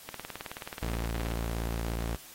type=click train; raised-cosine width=0.3 ms; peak=-22 dBFS; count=24; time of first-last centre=0.09-1.313 s; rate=18.8 Hz
type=tone; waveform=sawtooth; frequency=56.9 Hz; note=A#1; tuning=41 cents flat; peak=-27 dBFS; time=0.82-2.16 s; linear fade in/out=0 ms
effects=white hiss -50 dBFS RMS until 2.34 s + AAC 48 kbps